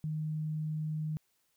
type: tone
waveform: sine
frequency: 154.8 Hz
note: D#3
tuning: 9 cents flat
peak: -32 dBFS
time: 0.04-1.17 s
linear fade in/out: 0 ms
effects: white hiss -75 dBFS RMS until 1.56 s